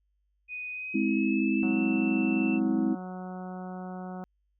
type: tone with pitch glide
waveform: sine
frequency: 2489 to 2668 Hz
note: D#7 to E7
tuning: 0 to +20 cents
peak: -34 dBFS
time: 0.48-2.6 s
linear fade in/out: 50 ms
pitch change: +120 cents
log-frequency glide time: 0.71-1.75 s
type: chord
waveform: sine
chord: Ab augmented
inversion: none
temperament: just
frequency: 207.7 / 259.6 / 324.5 Hz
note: Ab3 / C4 / E4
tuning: 0 / -13 / -27 cents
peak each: -28 dBFS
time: 0.94-2.95 s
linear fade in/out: 10 ms
type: harmonic tone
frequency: 183.8 Hz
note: F#3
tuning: 11 cents flat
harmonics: 1 / 2 / 3 / 4 / 5 / 6 / 7 / 8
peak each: -37 / -46 / -47 / -43 / -51 / -54 / -52 / -55 dBFS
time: 1.63-4.24 s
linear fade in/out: 0 ms
effects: added 50 Hz sine -70 dBFS peak until 4.59 s